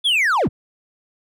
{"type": "linear sweep", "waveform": "triangle", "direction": "down", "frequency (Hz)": [3520, 34], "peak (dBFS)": -13, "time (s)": [0.04, 0.49], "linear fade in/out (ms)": 20, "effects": []}